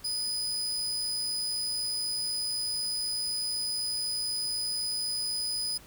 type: tone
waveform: 35% pulse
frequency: 4978 Hz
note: D#8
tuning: in tune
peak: -28 dBFS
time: 0.04-5.78 s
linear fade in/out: 10 ms
effects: pink hiss -53 dBFS RMS until 5.86 s